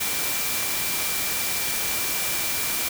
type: tone in noise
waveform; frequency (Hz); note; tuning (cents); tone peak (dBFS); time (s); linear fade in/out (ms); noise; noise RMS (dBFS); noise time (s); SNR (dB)
sine; 2349; D7; 0; -34; 0-2.89; 10; white; -26; 0-2.89; -11
effects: none